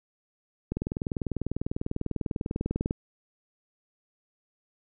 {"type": "click train", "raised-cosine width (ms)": 3, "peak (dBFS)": -16, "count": 45, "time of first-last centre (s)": [0.72, 2.909], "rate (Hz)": 20.1, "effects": []}